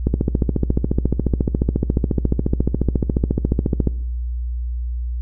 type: click train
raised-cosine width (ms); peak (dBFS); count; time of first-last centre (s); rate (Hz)
3; -4; 55; 0.07-3.873; 14.2
effects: noise-tail reverb RT60 0.7 s tail -20 dB re dry + added 60 Hz sine -21 dBFS peak until 5.21 s